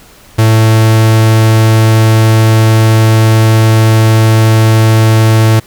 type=tone; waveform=45% pulse; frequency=110.8 Hz; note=A2; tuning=13 cents sharp; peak=-4 dBFS; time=0.38-5.6 s; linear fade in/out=10 ms; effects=pink hiss -39 dBFS RMS until 5.66 s